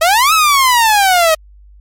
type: exponential two-way sweep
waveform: sawtooth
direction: up then down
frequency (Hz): 622.3 to 1318.5 to 622.3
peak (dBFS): -4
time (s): 0.01-1.35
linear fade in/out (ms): 10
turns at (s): 0.33
effects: added 50 Hz sine -38 dBFS peak until 1.8 s + MP3 64 kbps